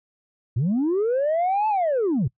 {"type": "linear two-way sweep", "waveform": "sine", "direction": "up then down", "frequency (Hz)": [103.83, 880, 103.83], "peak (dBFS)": -17, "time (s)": [0.56, 2.28], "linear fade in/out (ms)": 10, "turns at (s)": 1.68, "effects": ["noise-tail reverb RT60 0.1 s tail -23 dB re dry", "tanh soft clip ceiling -17 dBFS"]}